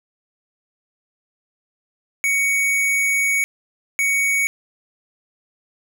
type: tone pair in turn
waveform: square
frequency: 2236 / 2236 Hz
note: C#7 / C#7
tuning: +14 / +14 cents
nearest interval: unison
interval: 0 cents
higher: neither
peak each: -17 dBFS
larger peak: neither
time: 2.24-3.44 / 3.99-4.47 s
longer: first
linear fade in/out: 0 ms
effects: none